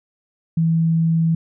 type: tone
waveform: sine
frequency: 163.8 Hz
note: E3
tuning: 11 cents flat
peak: -14 dBFS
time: 0.57-1.35 s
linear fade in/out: 5 ms
effects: none